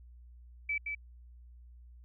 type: tone with echo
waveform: sine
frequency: 2306 Hz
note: D7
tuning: 32 cents flat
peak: -30 dBFS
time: 0.69-0.78 s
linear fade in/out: 5 ms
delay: 170 ms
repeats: 1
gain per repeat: -4 dB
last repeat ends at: 0.95 s
effects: added 60 Hz sine -51 dBFS peak until 2.04 s